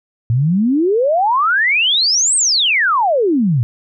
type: exponential two-way sweep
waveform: sine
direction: up then down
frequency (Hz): 110.6 to 8600 to 110.6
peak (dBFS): -11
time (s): 0.3-3.63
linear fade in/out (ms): 0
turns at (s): 2.36
effects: none